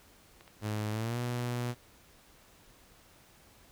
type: clicks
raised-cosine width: 0.3 ms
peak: -36 / -37 / -32 / -32 dBFS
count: 4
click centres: 0.409 / 0.478 / 0.689 / 1.393 s
type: tone with pitch glide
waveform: sawtooth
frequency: 106.5 to 121.63 Hz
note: G#2 to B2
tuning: +44 to -26 cents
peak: -28 dBFS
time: 0.61-1.75 s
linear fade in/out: 50 ms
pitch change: +230 cents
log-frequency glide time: 0.91-1.18 s
effects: pink hiss -60 dBFS RMS until 3.71 s